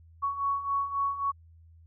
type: beating tone pair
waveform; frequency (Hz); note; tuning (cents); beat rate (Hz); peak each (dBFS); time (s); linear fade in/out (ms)
sine; 1113 / 1116.7; C#6 / C#6; +7 / +12; 3.7; -33 / -28; 0.22-1.32; 20
effects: added 82 Hz sine -52 dBFS peak until 1.86 s